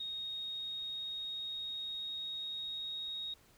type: tone with pitch glide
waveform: sine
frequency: 3732 to 3758 Hz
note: A#7 to A#7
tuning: +1 to +13 cents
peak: -38 dBFS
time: 0-3.34 s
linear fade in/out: 5 ms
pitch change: +12 cents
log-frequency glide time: 0.28-3.17 s
effects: pink hiss -65 dBFS RMS until 3.57 s